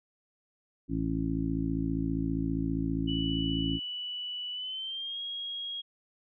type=harmonic tone; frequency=55 Hz; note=A1; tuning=in tune; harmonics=1 / 2 / 3 / 4 / 5 / 6; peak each=-36 / -38 / -34 / -41 / -31 / -38 dBFS; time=0.88-3.8 s; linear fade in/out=50 ms
type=tone with pitch glide; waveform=sine; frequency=2960 to 3284 Hz; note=F#7 to G#7; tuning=0 to -20 cents; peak=-34 dBFS; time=3.07-5.82 s; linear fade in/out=20 ms; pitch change=+180 cents; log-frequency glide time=4.52-5.2 s
effects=none